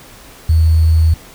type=tone with sample-and-hold; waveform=sine; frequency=80.5 Hz; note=E2; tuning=41 cents flat; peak=-7 dBFS; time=0.49-1.14 s; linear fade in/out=5 ms; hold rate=4410 Hz; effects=pink hiss -39 dBFS RMS until 1.34 s